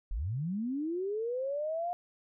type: linear sweep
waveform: sine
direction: up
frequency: 34.65 to 716 Hz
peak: -31 dBFS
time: 0.11-1.93 s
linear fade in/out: 0 ms
effects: none